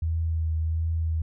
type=tone with vibrato; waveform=sine; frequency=80.8 Hz; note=E2; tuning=34 cents flat; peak=-23 dBFS; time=0.02-1.22 s; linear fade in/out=5 ms; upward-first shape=triangle; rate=1.4 Hz; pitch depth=27 cents each way; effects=none